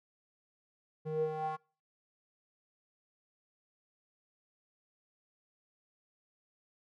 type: tone with band-pass filter sweep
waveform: square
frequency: 155.56 Hz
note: D#3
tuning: in tune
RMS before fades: -35 dBFS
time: 1.05-1.57 s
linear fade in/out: 20 ms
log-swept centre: 330 to 1000 Hz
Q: 6
effects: noise-tail reverb RT60 0.4 s tail -25 dB re dry